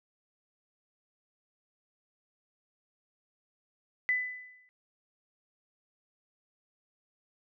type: tone with exponential decay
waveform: sine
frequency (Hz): 2000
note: B6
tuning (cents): +21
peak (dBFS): -23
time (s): 4.09-4.69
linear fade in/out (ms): 0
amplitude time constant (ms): 130
effects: none